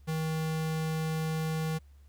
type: tone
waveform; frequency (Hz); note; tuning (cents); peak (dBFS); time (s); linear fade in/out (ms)
square; 158.8; D#3; +36; -30; 0.07-1.79; 20
effects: added 70 Hz sine -52 dBFS peak until 2.08 s + pink hiss -71 dBFS RMS until 2.08 s